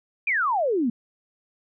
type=exponential sweep; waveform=sine; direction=down; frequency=2489 to 220 Hz; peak=-20 dBFS; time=0.27-0.9 s; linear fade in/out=5 ms; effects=none